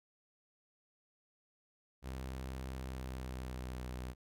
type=tone with pitch glide; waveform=sawtooth; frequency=65.1 to 62.77 Hz; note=C2 to B1; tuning=-8 to +29 cents; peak=-37 dBFS; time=2.02-4.15 s; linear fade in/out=50 ms; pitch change=-63 cents; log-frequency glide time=2.71-3.82 s; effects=none